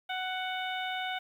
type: harmonic tone with a mistuned harmonic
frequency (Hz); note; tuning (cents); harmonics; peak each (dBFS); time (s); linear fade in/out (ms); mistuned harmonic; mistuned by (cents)
743; F#5; +7; 1 / 2 / 3 / 4 / 5; -35 / -38 / -40 / -41 / -42; 0.09-1.19; 10; 5; -31
effects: 10-bit